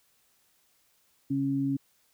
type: tone pair together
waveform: sine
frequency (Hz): 137.6 / 275.2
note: C#3 / C#4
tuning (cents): -12 / -12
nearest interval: octave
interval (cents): 1200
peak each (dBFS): -32 / -26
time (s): 1.3-1.77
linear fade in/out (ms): 10
effects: white hiss -68 dBFS RMS until 2.13 s